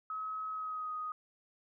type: tone with pitch glide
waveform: sine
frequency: 1279 to 1247.6 Hz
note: D#6 to D#6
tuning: +47 to +4 cents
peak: -36 dBFS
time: 0.1-1.12 s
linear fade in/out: 2 ms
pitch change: -43 cents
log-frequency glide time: 0.51-0.93 s
effects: none